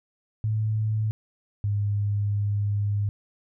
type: tone pair in turn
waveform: sine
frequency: 108.5 / 102.41 Hz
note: A2 / G#2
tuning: -24 / -24 cents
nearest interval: minor second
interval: 100 cents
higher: first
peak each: -22 dBFS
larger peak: neither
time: 0.44-1.11 / 1.64-3.09 s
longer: second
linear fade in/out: 0 ms
effects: none